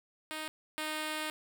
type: tone pair in turn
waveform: 5% pulse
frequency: 311.1 / 309 Hz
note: D#4 / D#4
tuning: 0 / -12 cents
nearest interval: unison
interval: 12 cents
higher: first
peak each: -26 / -23 dBFS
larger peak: second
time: 0.31-0.48 / 0.78-1.3 s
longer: second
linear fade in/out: 0 ms
effects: none